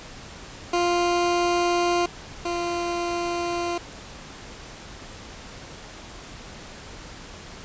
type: tone pair in turn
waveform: 20% pulse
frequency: 349.2 / 346.2 Hz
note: F4 / F4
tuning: 0 / -15 cents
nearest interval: unison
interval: 15 cents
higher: first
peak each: -15 / -20 dBFS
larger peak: first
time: 0.73-2.06 / 2.45-3.78 s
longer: neither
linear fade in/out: 5 ms
effects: pink hiss -41 dBFS RMS until 7.64 s + resampled to 16000 Hz